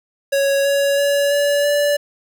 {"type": "tone with pitch steps", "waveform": "square", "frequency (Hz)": [554.4, 560.8, 567.4, 574, 580.6], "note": ["C#5", "C#5", "C#5", "D5", "D5"], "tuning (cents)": [0, 20, 40, -40, -20], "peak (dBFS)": -15, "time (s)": [0.32, 1.97], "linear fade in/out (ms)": 10, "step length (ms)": 330, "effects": ["7-bit"]}